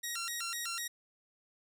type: tone with vibrato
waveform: 10% pulse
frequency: 1609 Hz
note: G6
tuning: 45 cents sharp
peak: -27 dBFS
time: 0.03-0.88 s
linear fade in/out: 10 ms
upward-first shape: square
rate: 4 Hz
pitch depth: 280 cents each way
effects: none